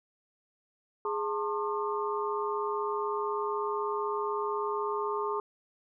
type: tone cluster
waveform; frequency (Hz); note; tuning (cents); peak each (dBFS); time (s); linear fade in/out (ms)
sine; 416.8 / 896 / 1068 / 1208; G#4 / A5 / C6 / D6; +6 / +31 / +35 / +48; -32 / -36 / -35 / -37; 1.05-5.4; 2
effects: none